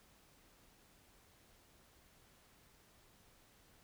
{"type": "silence", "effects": ["pink hiss -67 dBFS RMS until 3.83 s"]}